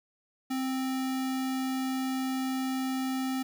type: tone with sample-and-hold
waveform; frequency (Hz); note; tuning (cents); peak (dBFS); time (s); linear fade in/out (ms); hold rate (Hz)
sine; 261.6; C4; 0; -28; 0.5-3.43; 10; 1050
effects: none